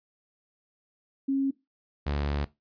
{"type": "tone pair in turn", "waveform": ["sine", "sawtooth"], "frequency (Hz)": [272.1, 72.07], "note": ["C#4", "D2"], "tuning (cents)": [-32, -32], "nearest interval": "octave + major seventh", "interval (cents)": 2300, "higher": "first", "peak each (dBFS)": -23, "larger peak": "neither", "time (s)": [[1.28, 1.51], [2.06, 2.45]], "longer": "second", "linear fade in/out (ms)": 10, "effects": ["noise-tail reverb RT60 0.2 s tail -18 dB re dry", "resampled to 11025 Hz"]}